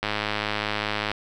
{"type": "click train", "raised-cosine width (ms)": 0.3, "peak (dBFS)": -9, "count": 115, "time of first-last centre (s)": [0.03, 1.116], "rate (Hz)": 105, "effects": []}